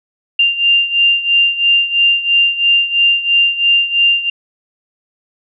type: beating tone pair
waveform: sine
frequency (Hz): 2789 / 2792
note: F7 / F7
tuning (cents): -3 / -1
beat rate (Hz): 3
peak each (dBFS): -11 / -15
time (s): 0.39-4.3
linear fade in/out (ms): 5
effects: none